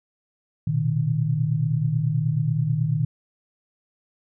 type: tone cluster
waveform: sine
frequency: 117.7 / 127 / 154 Hz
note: A#2 / B2 / D#3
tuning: +17 / +49 / -17 cents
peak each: -25 / -27 / -22 dBFS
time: 0.67-3.05 s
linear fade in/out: 5 ms
effects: none